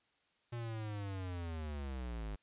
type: linear sweep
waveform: square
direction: down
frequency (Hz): 120.2 to 49.59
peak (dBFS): -40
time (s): 0.52-2.36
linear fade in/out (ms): 10
effects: white hiss -75 dBFS RMS until 2.42 s + resampled to 8000 Hz